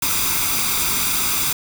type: noise with comb filter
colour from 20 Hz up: white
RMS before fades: -20 dBFS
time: 0.02-1.53 s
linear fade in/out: 5 ms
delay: 0.83 ms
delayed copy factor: +0.65
effects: none